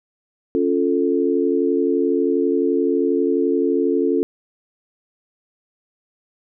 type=chord; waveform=sine; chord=Db augmented; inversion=none; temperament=equal; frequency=277.2 / 349.2 / 440 Hz; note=Db4 / F4 / A4; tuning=0 / 0 / 0 cents; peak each=-20 dBFS; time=0.55-4.23 s; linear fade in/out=0 ms; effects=none